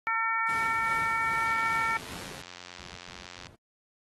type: harmonic tone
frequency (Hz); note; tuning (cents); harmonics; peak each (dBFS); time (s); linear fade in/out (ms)
452.1; A4; +47; 2 / 3 / 4 / 5; -33 / -29 / -32 / -32; 0.07-1.97; 0
type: noise with tremolo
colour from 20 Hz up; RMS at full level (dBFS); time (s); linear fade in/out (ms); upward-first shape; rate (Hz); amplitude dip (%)
pink; -42; 0.48-2.42; 10; sine; 2.5; 35
type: click train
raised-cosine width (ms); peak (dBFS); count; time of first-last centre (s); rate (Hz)
0.2; -26; 180; 1.46-3.469; 89.1
type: noise bursts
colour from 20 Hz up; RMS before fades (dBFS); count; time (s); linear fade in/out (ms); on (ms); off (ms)
brown; -45; 3; 2.78-3.558; 10; 200; 89
effects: high-pass 80 Hz 12 dB/octave + AAC 32 kbps